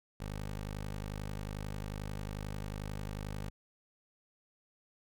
15% pulse tone, 51.2 Hz, G#1, 24 cents flat, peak -32 dBFS, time 0.2-3.5 s, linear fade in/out 5 ms, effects none

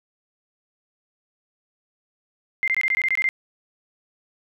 sine tone bursts, 2093 Hz, C7, in tune, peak -18 dBFS, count 10, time 2.63-3.289 s, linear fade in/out 0 ms, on 47 ms, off 21 ms, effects none

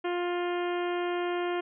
harmonic tone, 352.2 Hz, F4, 15 cents sharp, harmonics 1 / 2 / 3 / 4 / 5 / 6 / 7 / 8 / 9, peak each -29 / -35 / -39 / -41 / -43 / -45 / -46 / -47 / -48 dBFS, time 0.04-1.61 s, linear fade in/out 10 ms, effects none

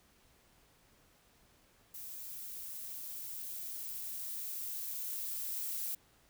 violet noise with level ramp, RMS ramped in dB -46 to -38 dBFS, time 1.94-5.95 s, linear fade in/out 5 ms, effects pink hiss -67 dBFS RMS until 6.29 s

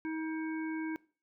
harmonic tone, 317.8 Hz, D#4, 37 cents sharp, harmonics 1 / 3 / 5 / 7, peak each -34 / -46 / -46 / -48 dBFS, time 0.05-0.96 s, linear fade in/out 0 ms, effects noise-tail reverb RT60 0.4 s tail -21 dB re dry

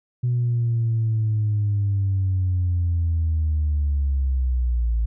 sine linear sweep, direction down, 123.47 to 55.3 Hz, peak -17 dBFS, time 0.23-5.06 s, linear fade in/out 10 ms, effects tanh soft clip ceiling -15 dBFS

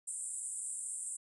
white band-pass noise, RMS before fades -41 dBFS, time 0.07-1.17 s, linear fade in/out 10 ms, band 7700 to 9500 Hz, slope 96 dB/octave, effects none

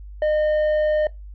sine tone with tanh clipping, 610 Hz, D#5, 34 cents flat, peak -18 dBFS, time 0.22-1.07 s, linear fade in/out 2 ms, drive 6 dB, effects noise-tail reverb RT60 0.2 s tail -22 dB re dry + added 50 Hz sine -35 dBFS peak until 1.34 s

